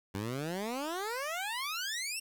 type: exponential sweep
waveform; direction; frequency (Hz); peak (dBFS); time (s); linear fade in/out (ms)
15% pulse; up; 93.5 to 2794; -28; 0.14-2.2; 10
effects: 10-bit